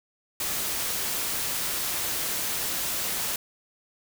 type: noise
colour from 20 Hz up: white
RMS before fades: -29 dBFS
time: 0.4-3.36 s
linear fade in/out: 2 ms
effects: none